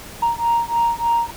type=beating tone pair; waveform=sine; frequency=932.3 / 935.6 Hz; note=A#5 / A#5; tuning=0 / +6 cents; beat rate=3.3 Hz; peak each=-18 dBFS; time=0.22-1.31 s; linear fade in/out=10 ms; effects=tanh soft clip ceiling -11 dBFS + pink hiss -37 dBFS RMS until 1.36 s